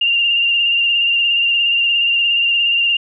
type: tone with vibrato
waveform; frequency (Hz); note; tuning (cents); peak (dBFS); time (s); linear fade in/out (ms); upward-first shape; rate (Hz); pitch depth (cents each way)
sine; 2794; F7; 0; -12; 0.01-2.97; 5; sine; 17; 29
effects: none